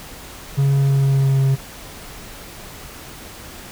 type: tone with pitch glide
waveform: triangle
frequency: 138.59 to 135.11 Hz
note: C#3 to C#3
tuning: 0 to -44 cents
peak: -11 dBFS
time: 0.57-1.56 s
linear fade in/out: 20 ms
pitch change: -44 cents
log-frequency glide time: 0.71-1.43 s
effects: pink hiss -37 dBFS RMS until 3.71 s